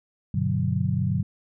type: chord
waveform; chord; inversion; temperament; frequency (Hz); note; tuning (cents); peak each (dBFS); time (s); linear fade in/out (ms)
sine; G major seventh; none; equal; 98 / 123.47 / 146.83 / 185; G2 / B2 / D3 / F#3; 0 / 0 / 0 / 0; -27; 0.34-1.23; 5
effects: none